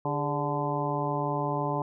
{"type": "harmonic tone with a mistuned harmonic", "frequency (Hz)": 146, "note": "D3", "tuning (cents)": -10, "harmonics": [1, 2, 3, 4, 5, 6, 7], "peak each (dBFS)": [-32, -35, -35, -35, -36, -33, -34], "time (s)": [0.05, 1.82], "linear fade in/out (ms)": 2, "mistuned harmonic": 3, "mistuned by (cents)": -91, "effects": []}